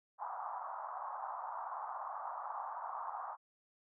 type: band-pass noise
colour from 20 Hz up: pink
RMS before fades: -43 dBFS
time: 0.18-3.37 s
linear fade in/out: 50 ms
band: 750 to 1200 Hz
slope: 48 dB/octave
effects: none